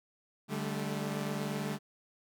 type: chord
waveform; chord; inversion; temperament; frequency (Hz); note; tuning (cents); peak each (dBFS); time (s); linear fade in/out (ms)
sawtooth; D suspended fourth; none; equal with one note detuned; 146.83 / 196 / 216.3; D3 / G3 / A3; 0 / 0 / -29; -34; 0.48-1.79; 50
effects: none